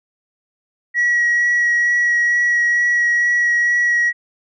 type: tone with vibrato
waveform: sine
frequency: 1917 Hz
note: A#6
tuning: 48 cents sharp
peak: -11 dBFS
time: 0.94-4.13 s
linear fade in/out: 50 ms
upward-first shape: sine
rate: 2.2 Hz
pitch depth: 10 cents each way
effects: tanh soft clip ceiling -11 dBFS